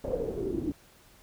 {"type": "noise with low-pass filter sweep", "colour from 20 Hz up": "pink", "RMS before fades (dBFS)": -32, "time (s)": [0.04, 0.72], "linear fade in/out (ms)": 2, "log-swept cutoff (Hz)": [550, 300], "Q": 9.7, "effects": ["pink hiss -58 dBFS RMS until 1.22 s"]}